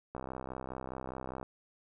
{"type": "click train", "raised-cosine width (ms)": 1, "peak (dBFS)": -26, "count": 84, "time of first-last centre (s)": [0.15, 1.429], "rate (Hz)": 64.9, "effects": []}